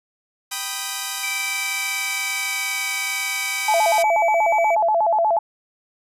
5% pulse chord, G augmented, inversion none, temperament equal, 784 / 987.8 / 1244.5 Hz, G5 / B5 / D#6, 0 / 0 / 0 cents, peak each -18 dBFS, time 0.51-4.03 s, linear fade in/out 10 ms
triangle tone with pitch glide, 2327 to 2290 Hz, D7 to D7, -17 to -44 cents, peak -23 dBFS, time 1.23-4.75 s, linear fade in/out 5 ms, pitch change -27 cents, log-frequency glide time 1.43-2.75 s
sine tone with vibrato, 761 Hz, F#5, 48 cents sharp, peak -15 dBFS, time 3.68-5.39 s, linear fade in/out 5 ms, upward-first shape square, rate 8.3 Hz, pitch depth 210 cents each way
effects resampled to 32000 Hz

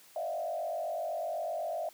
sine tone with frequency modulation, 659.3 Hz, E5, in tune, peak -32 dBFS, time 0.16-1.89 s, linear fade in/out 2 ms, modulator 48 Hz, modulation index 1.4, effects white hiss -58 dBFS RMS until 1.93 s + high-pass 150 Hz 12 dB/octave

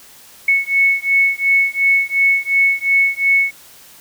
sine beating tone pair, 2205 / 2207.8 Hz, C#7 / C#7, -10 / -8 cents, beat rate 2.8 Hz, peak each -15 dBFS, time 0.48-3.51 s, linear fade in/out 5 ms, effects white hiss -43 dBFS RMS until 4 s

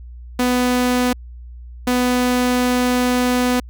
sawtooth tone pair in turn, 248.6 / 248.6 Hz, B3 / B3, +12 / +12 cents, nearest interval unison, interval 0 cents, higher neither, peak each -11 dBFS, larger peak neither, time 0.39-1.13 / 1.87-3.6 s, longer second, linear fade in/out 5 ms, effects added 60 Hz sine -33 dBFS peak until 3.69 s

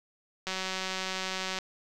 click train, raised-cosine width 0.2 ms, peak -16 dBFS, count 211, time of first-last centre 0.47-1.587 s, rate 188 Hz, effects none

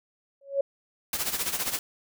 sine tone with exponential growth, 554.4 Hz, C#5, in tune, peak -18 dBFS, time 0.41-0.61 s, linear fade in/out 5 ms, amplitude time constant 42 ms
white noise with tremolo, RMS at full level -27 dBFS, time 1.13-1.79 s, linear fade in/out 2 ms, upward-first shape sine, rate 15 Hz, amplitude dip 70%
effects none

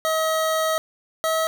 25% pulse tone pair in turn, 637 / 642.9 Hz, D#5 / E5, +41 / -43 cents, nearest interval unison, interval 16 cents, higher second, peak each -16 dBFS, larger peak neither, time 0.05-0.78 / 1.24-1.47 s, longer first, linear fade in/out 0 ms, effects none

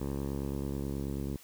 10% pulse tone with low-pass filter sweep, 69.3 Hz, C#2, in tune, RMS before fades -35 dBFS, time 0-1.37 s, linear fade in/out 10 ms, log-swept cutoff 760 to 390 Hz, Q 0.75, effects white hiss -56 dBFS RMS until 1.43 s

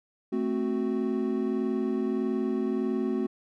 triangle chord, F# diminished, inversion first, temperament equal, 220 / 261.6 / 370 Hz, A3 / C4 / F#4, 0 / 0 / 0 cents, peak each -28 dBFS, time 0.32-3.27 s, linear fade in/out 10 ms, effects none

